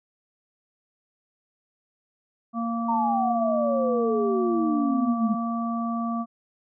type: harmonic tone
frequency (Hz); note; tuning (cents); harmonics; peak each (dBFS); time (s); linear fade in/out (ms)
231.5; A#3; -12; 1 / 3 / 5; -26 / -33 / -32; 2.53-6.26; 50
type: exponential sweep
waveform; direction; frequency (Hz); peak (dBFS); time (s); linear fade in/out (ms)
sine; down; 935 to 207.7; -22; 2.88-5.35; 10
effects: none